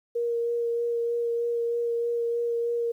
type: tone with vibrato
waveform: sine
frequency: 470 Hz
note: A#4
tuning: 14 cents sharp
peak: -24 dBFS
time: 0.15-2.92 s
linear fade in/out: 10 ms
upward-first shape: sine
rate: 3.2 Hz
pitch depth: 11 cents each way
effects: 10-bit